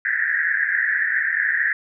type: band-pass noise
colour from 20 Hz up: white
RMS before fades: -21 dBFS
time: 0.05-1.73 s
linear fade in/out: 2 ms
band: 1600 to 1900 Hz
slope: 96 dB/octave
effects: none